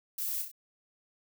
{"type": "noise with echo", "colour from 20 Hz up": "violet", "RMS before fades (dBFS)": -35, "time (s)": [0.18, 0.42], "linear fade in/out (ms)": 5, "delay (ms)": 32, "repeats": 3, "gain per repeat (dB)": -5, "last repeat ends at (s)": 0.516, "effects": []}